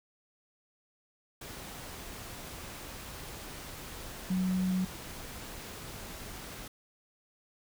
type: tone in noise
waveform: sine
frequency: 185.3 Hz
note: F#3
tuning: 3 cents sharp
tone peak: -27 dBFS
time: 4.3-4.85 s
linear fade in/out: 5 ms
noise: pink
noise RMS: -44 dBFS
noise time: 1.41-6.68 s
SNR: +14 dB
effects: none